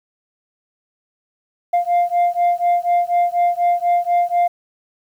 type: beating tone pair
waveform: sine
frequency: 698 / 702.1 Hz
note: F5 / F5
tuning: -1 / +9 cents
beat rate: 4.1 Hz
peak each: -15 dBFS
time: 1.73-4.48 s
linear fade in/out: 10 ms
effects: tanh soft clip ceiling -11 dBFS + 8-bit